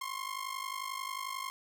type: ring-modulated tone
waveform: sawtooth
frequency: 1065 Hz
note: C6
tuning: 30 cents sharp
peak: -30 dBFS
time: 0.01-1.5 s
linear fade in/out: 0 ms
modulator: 25.6 Hz
effects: none